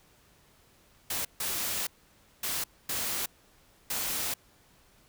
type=noise bursts at uneven times; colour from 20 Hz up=white; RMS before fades=-32 dBFS; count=5; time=1.1-1.25 / 1.4-1.87 / 2.43-2.64 / 2.89-3.26 / 3.9-4.34 s; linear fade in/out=5 ms; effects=pink hiss -62 dBFS RMS until 5.08 s